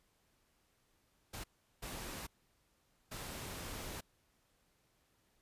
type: noise bursts at uneven times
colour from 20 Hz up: pink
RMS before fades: -45 dBFS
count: 3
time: 1.33-1.44 / 1.82-2.27 / 3.11-4.01 s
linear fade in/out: 10 ms
effects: pink hiss -75 dBFS RMS until 5.41 s + resampled to 32000 Hz